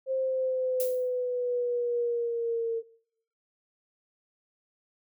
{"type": "linear sweep", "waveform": "sine", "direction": "down", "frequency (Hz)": [529, 454.7], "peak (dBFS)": -26, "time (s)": [0.06, 2.83], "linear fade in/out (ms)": 50}
{"type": "noise with exponential decay", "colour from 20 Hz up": "violet", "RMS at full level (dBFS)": -31, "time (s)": [0.8, 1.09], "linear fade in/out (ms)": 1, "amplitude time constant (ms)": 61}
{"effects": ["noise-tail reverb RT60 0.6 s tail -17 dB re dry"]}